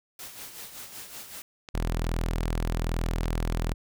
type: noise with tremolo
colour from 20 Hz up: white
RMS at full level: -40 dBFS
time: 0.19-1.42 s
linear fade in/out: 2 ms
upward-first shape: sine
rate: 5.3 Hz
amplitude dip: 55%
type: clicks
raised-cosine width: 0.2 ms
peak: -23 dBFS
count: 6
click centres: 1.688 / 2.049 / 2.436 / 3.061 / 3.242 / 3.523 s
type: tone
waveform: sawtooth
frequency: 41.2 Hz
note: E1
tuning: in tune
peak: -22 dBFS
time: 1.74-3.74 s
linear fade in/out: 10 ms
effects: none